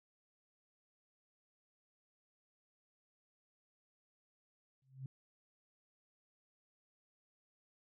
sine tone with exponential growth, 132.7 Hz, C3, 25 cents sharp, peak -39 dBFS, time 4.82-5.06 s, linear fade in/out 2 ms, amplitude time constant 52 ms, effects none

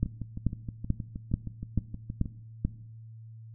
two click trains, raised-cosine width 5 ms, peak -13 / -23 dBFS, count 7 / 15, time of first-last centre 0.03-2.65 / 0.06-2.258 s, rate 2.29 / 6.37 Hz, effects noise-tail reverb RT60 0.9 s tail -19 dB re dry + added 112 Hz sine -44 dBFS peak until 3.54 s

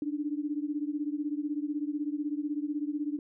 sine beating tone pair, 289.9 / 305.9 Hz, D4 / D#4, -22 / -29 cents, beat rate 16 Hz, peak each -32 / -34 dBFS, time 0.02-3.19 s, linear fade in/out 2 ms, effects none

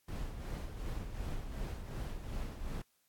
brown noise with tremolo, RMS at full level -38 dBFS, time 0.08-2.82 s, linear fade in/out 5 ms, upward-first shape sine, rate 2.7 Hz, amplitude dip 50%, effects white hiss -75 dBFS RMS until 3.08 s + AAC 64 kbps

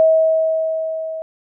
sine tone with level ramp, 641 Hz, E5, 49 cents flat, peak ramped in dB -8 to -24 dBFS, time 0-1.22 s, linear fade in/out 0 ms, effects none

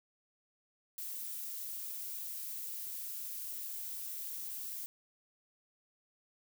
violet noise, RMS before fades -42 dBFS, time 0.98-4.86 s, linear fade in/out 0 ms, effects none

